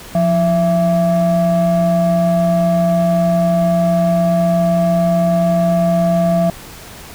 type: ring-modulated tone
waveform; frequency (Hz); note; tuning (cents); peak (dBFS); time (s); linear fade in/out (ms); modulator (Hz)
triangle; 246.9; B3; 0; -6; 0.15-6.5; 2; 422
effects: pink hiss -35 dBFS RMS until 7.14 s